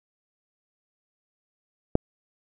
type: click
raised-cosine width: 2 ms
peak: -5 dBFS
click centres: 1.954 s
effects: none